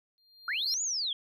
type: tone with exponential growth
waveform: triangle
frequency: 4200 Hz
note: C8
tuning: 6 cents sharp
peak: -27 dBFS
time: 0.18-0.74 s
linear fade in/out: 0 ms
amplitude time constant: 120 ms
type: linear two-way sweep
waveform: sine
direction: up then down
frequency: 1307 to 7010 to 3152 Hz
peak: -29 dBFS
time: 0.48-1.13 s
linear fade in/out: 2 ms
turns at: 0.82 s
effects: none